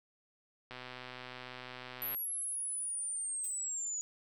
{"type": "click train", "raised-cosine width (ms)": 0.3, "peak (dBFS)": -29, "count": 182, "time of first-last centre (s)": [0.71, 2.147], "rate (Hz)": 126}
{"type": "linear sweep", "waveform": "sine", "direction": "down", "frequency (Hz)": [11840, 6800], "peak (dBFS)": -35, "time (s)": [2.02, 4.01], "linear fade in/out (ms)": 0}
{"type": "noise with exponential decay", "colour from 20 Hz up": "violet", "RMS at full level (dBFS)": -44, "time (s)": [3.44, 3.63], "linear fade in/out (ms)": 2, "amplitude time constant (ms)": 41}
{"effects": []}